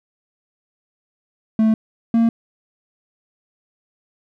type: tone pair in turn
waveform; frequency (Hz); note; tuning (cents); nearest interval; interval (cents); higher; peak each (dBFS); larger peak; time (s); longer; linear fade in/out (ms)
triangle; 220 / 229.6; A3 / A#3; 0 / -26; minor second; 74; second; -10; neither; 1.59-1.74 / 2.14-2.29; neither; 2
effects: none